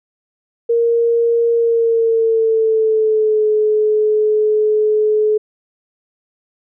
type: tone with pitch glide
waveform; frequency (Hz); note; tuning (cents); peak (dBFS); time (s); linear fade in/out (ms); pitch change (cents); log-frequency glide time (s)
sine; 466.2 to 427.5; A#4 to A4; 0 to -50; -11; 0.69-5.38; 10; -150; 1.53-3.46
effects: none